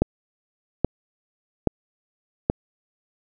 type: click train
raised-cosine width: 2 ms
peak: -4 dBFS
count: 4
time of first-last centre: 0.02-2.499 s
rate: 1.21 Hz
effects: none